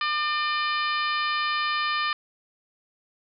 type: harmonic tone with a mistuned harmonic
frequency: 600 Hz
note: D5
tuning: 37 cents sharp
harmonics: 2 / 3 / 4 / 5 / 6 / 7 / 8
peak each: -26 / -30 / -32 / -34 / -36 / -37 / -38 dBFS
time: 0.01-2.13 s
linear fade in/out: 2 ms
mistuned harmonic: 8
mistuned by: +32 cents
effects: none